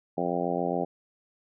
harmonic tone, 87.3 Hz, F2, in tune, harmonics 2 / 3 / 4 / 5 / 6 / 7 / 8 / 9, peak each -34 / -34 / -34 / -34 / -34 / -34 / -34 / -34 dBFS, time 0.17-0.85 s, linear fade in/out 10 ms, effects none

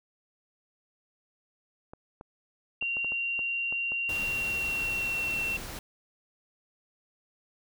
clicks, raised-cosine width 1 ms, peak -29 dBFS, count 9, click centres 1.935 / 2.211 / 2.825 / 2.969 / 3.046 / 3.121 / 3.392 / 3.725 / 3.92 s
sine tone with pitch glide, 2762 to 2713 Hz, F7 to E7, -20 to +49 cents, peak -28 dBFS, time 2.81-5.57 s, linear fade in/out 5 ms, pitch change -31 cents, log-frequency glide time 4.01-5.44 s
pink noise, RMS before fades -40 dBFS, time 4.09-5.79 s, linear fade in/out 2 ms
effects none

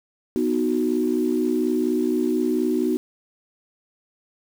sine chord, B major, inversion none, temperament equal, 246.9 / 311.1 / 370 Hz, B3 / D#4 / F#4, 0 / 0 / 0 cents, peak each -23 dBFS, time 0.36-2.97 s, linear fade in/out 0 ms, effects tanh soft clip ceiling -9 dBFS + 7-bit

